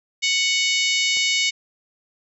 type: harmonic tone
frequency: 740 Hz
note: F#5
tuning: in tune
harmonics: 3 / 4 / 5 / 6 / 7 / 8 / 9 / 10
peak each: -22 / -24 / -26 / -28 / -29 / -30 / -31 / -32 dBFS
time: 0.22-1.51 s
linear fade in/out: 20 ms
type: click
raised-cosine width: 1 ms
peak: -28 dBFS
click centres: 1.171 s
effects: none